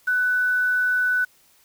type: tone with quantisation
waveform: sine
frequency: 1493 Hz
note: F#6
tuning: 15 cents sharp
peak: -18 dBFS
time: 0.07-1.25 s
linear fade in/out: 10 ms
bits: 7
effects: white hiss -58 dBFS RMS until 1.64 s